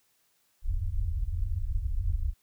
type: low-pass noise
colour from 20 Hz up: pink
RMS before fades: -29 dBFS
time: 0.62-2.34 s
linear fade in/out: 50 ms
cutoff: 100 Hz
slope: 96 dB/octave
effects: white hiss -70 dBFS RMS until 2.42 s